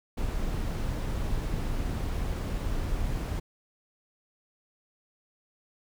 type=noise; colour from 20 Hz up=brown; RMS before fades=-30 dBFS; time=0.17-3.4 s; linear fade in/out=10 ms; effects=none